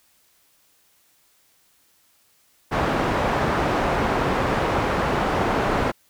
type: low-pass noise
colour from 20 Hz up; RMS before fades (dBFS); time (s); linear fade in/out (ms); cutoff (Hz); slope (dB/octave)
white; -22; 2.71-5.92; 20; 1000; 12
effects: white hiss -61 dBFS RMS until 6.09 s

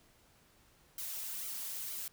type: noise with flanger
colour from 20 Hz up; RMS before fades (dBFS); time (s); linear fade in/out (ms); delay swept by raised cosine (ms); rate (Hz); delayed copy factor
blue; -41; 0.98-2.08; 2; 1.1 to 4.3; 2.1; -0.95
effects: pink hiss -66 dBFS RMS until 2.12 s

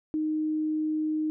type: tone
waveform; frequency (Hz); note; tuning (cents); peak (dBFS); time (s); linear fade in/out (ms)
sine; 309.6; D#4; -9; -25; 0.14-1.3; 0
effects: none

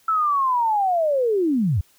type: linear sweep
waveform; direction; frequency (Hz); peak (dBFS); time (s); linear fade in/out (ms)
sine; down; 1328 to 74.7; -17; 0.08-1.81; 5
effects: white hiss -58 dBFS RMS until 1.98 s

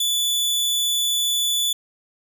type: tone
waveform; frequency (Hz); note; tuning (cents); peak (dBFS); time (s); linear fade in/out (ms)
sawtooth; 3467; A7; -26; -16; 0-1.73; 5
effects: none

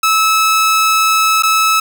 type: tone with dropouts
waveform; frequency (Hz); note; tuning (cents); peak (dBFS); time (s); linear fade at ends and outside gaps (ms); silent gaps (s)
sawtooth; 1301; E6; -23; -6; 0.03-1.8; 5; 1.424-1.433
effects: none

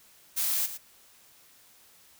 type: noise with echo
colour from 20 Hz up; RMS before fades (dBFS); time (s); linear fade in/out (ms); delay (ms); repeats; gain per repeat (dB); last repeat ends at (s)
blue; -28; 0.36-0.67; 20; 110; 1; -11; 0.78
effects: white hiss -58 dBFS RMS until 2.19 s

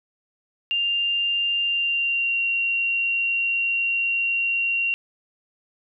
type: tone with pitch glide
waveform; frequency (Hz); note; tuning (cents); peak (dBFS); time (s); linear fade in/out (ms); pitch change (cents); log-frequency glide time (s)
sine; 2794 to 2754; F7 to F7; 0 to -25; -20; 0.71-4.94; 0; -25; 1.62-2.41
effects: none

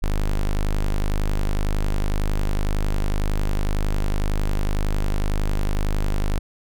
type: tone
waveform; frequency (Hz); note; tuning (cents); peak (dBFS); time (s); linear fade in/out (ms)
square; 25.48; G#0; -32; -19; 0.02-6.39; 10
effects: none

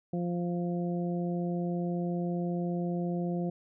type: harmonic tone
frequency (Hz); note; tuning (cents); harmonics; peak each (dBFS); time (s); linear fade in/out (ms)
174.61; F3; 0; 1 / 2 / 3 / 4; -30 / -36 / -40 / -42; 0.13-3.5; 5
effects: none

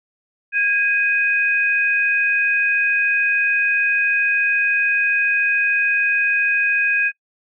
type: tone pair together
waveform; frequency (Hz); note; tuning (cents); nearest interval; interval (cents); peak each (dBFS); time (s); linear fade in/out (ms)
sine; 1636.2 / 2503; G#6 / D#7; -26 / +10; perfect fifth; 736; -18 / -18; 0.52-7.12; 50
effects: noise-tail reverb RT60 0.1 s tail -21 dB re dry

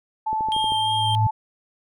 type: tone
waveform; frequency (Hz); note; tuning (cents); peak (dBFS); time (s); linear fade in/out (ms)
sine; 873; A5; -14; -21; 0.26-1.31; 10
type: click train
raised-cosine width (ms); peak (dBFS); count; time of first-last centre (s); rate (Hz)
2; -22; 6; 0.33-0.721; 12.8
type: tone with exponential growth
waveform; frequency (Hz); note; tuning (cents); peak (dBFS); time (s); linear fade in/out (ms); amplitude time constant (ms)
sine; 108.2; A2; -29; -15; 0.44-1.27; 5; 180
type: tone with vibrato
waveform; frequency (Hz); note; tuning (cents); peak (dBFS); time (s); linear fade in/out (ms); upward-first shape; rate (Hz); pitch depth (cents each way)
triangle; 3193; G7; +31; -22; 0.52-1.15; 0; sine; 3; 13
effects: none

